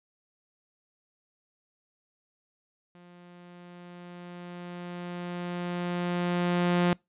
sawtooth tone with level ramp, 176.1 Hz, F3, 15 cents sharp, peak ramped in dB -47 to -17 dBFS, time 2.95-6.93 s, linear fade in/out 0 ms, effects noise-tail reverb RT60 0.2 s tail -26 dB re dry + resampled to 8000 Hz

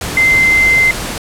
sine tone in noise, 2076 Hz, C7, 14 cents flat, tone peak -7 dBFS, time 0.17-0.91 s, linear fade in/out 2 ms, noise pink, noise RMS -21 dBFS, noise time 0.01-1.18 s, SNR +11 dB, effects low-pass 12000 Hz 12 dB/octave

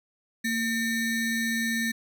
square ring-modulated tone, 1017 Hz, C6, 50 cents flat, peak -23 dBFS, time 0.44-1.92 s, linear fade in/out 10 ms, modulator 788 Hz, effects none

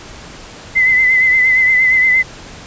sine tone with vibrato, 2037 Hz, C7, 47 cents flat, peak -8 dBFS, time 0.75-2.23 s, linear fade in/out 20 ms, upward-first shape triangle, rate 8.6 Hz, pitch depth 48 cents each way, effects pink hiss -34 dBFS RMS until 2.66 s + resampled to 16000 Hz

